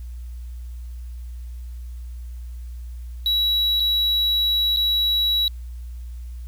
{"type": "tone with dropouts", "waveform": "triangle", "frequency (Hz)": 3900, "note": "B7", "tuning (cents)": -23, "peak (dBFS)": -16, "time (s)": [3.26, 5.48], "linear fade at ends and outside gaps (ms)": 1, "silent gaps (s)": [[3.799, 3.803], [4.763, 4.77]], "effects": ["added 60 Hz sine -31 dBFS peak until 6.47 s", "white hiss -58 dBFS RMS until 6.47 s"]}